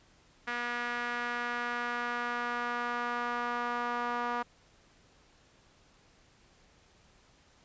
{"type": "tone with band-pass filter sweep", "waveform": "sawtooth", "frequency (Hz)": 240.7, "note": "B3", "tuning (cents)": -44, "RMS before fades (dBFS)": -34, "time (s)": [0.47, 4.43], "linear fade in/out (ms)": 10, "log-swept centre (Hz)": [1700, 1100], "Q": 2.1, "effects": ["pink hiss -63 dBFS RMS until 7.64 s", "resampled to 16000 Hz"]}